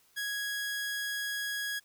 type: tone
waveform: sawtooth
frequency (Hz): 1660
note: G#6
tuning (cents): -1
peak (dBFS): -29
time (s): 0.16-1.8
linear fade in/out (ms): 20
effects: white hiss -66 dBFS RMS until 1.84 s